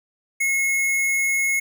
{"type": "tone with sample-and-hold", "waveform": "sine", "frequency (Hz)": 2170, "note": "C#7", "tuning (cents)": -37, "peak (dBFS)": -18, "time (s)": [0.4, 1.6], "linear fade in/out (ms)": 10, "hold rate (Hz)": 8820, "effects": []}